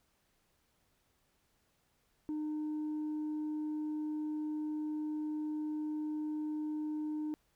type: tone with tanh clipping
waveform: sine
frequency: 304.8 Hz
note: D#4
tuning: 36 cents flat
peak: -35 dBFS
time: 2.29-7.34 s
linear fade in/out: 0 ms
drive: 1 dB
effects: pink hiss -75 dBFS RMS until 7.55 s